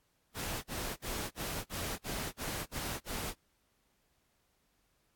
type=noise bursts; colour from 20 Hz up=pink; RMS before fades=-38 dBFS; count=9; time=0.34-3.342 s; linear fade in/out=50 ms; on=290 ms; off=49 ms; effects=pink hiss -75 dBFS RMS until 5.15 s + AAC 64 kbps